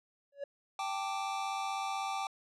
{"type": "tone with exponential growth", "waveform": "triangle", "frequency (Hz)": 564, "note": "C#5", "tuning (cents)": 30, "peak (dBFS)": -31, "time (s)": [0.32, 0.44], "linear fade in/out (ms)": 5, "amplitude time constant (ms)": 26}
{"type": "chord", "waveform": "square", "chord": "G suspended second", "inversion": "none", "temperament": "equal", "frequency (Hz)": [784, 880, 1174.7], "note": ["G5", "A5", "D6"], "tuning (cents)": [0, 0, 0], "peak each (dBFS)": [-37, -42, -40], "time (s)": [0.79, 2.27], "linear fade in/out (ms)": 2}
{"effects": ["low-pass 7000 Hz 12 dB/octave"]}